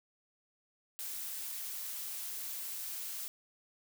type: noise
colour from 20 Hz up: blue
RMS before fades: -41 dBFS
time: 0.99-3.28 s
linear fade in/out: 0 ms
effects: none